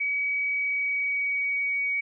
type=tone with pitch glide; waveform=sine; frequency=2270 to 2252 Hz; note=C#7 to C#7; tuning=+41 to +27 cents; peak=-24 dBFS; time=0-2.01 s; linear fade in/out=10 ms; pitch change=-14 cents; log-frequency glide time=0.51-1.81 s; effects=none